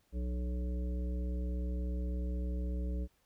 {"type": "harmonic tone with a mistuned harmonic", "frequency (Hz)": 61.74, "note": "B1", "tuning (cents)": 0, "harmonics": [1, 3, 5, 7, 9], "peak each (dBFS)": [-33, -43, -47, -50, -52], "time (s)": [0.12, 3.08], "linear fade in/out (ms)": 50, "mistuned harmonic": 5, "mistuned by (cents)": -39, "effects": ["pink hiss -73 dBFS RMS until 3.25 s"]}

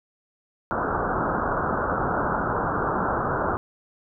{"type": "low-pass noise", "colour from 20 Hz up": "white", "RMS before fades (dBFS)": -25, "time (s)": [0.71, 3.57], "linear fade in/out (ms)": 0, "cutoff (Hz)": 1500, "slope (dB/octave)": 96, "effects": []}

